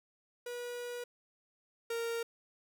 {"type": "tone pair in turn", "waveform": "45% pulse", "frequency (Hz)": [484.9, 463.6], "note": ["B4", "A#4"], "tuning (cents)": [-32, -10], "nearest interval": "minor second", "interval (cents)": 78, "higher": "first", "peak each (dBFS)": [-39, -34], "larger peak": "second", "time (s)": [[0.46, 1.04], [1.9, 2.23]], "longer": "first", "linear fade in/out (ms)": 5, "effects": []}